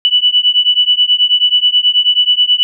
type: beating tone pair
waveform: sine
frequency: 2960 / 2969.3 Hz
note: F#7 / F#7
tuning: 0 / +5 cents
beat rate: 9.3 Hz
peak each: -11 dBFS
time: 0.05-2.63 s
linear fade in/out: 0 ms
effects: none